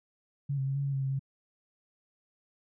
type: tone with pitch steps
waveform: sine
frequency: 140.7 / 134.3 / 136.4 / 140.2 / 139 / 135.6 / 134.4 / 135.9 Hz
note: C#3 / C3 / C#3 / C#3 / C#3 / C#3 / C3 / C#3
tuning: +26 / +46 / -28 / +20 / +5 / -38 / +47 / -34 cents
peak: -28 dBFS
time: 0.49-1.194 s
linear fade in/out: 10 ms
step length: 88 ms
effects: none